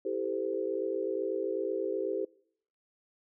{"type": "chord", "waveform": "sine", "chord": "A minor seventh", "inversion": "second", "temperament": "equal with one note detuned", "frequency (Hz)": [329.6, 392, 440, 512.5], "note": ["E4", "G4", "A4", "C5"], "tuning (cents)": [0, 0, 0, -36], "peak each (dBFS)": [-38, -33, -36, -36], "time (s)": [0.05, 2.25], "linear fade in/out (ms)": 5, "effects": ["noise-tail reverb RT60 0.6 s tail -23 dB re dry"]}